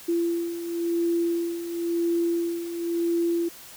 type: beating tone pair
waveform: sine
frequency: 339.1 / 340.06 Hz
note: E4 / F4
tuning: +49 / -46 cents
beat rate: 0.96 Hz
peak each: -30 / -24 dBFS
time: 0.08-3.49 s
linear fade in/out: 10 ms
effects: white hiss -45 dBFS RMS until 3.76 s